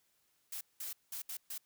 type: noise bursts at uneven times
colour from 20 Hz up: blue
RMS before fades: -42 dBFS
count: 5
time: 0.52-0.61 / 0.8-0.93 / 1.12-1.22 / 1.29-1.37 / 1.5-1.58 s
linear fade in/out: 5 ms
effects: white hiss -75 dBFS RMS until 1.65 s